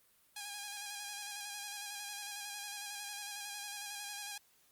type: tone with vibrato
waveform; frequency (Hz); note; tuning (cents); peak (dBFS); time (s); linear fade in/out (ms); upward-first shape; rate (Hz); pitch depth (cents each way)
5% pulse; 819; G#5; -24; -30; 0.36-4.38; 5; square; 11; 26
effects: white hiss -69 dBFS RMS until 4.71 s + Opus 32 kbps